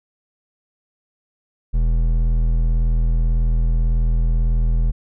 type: tone with hard clipping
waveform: triangle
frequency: 40.9 Hz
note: E1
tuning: 13 cents flat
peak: -16 dBFS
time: 1.73-4.92 s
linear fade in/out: 20 ms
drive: 12 dB
effects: none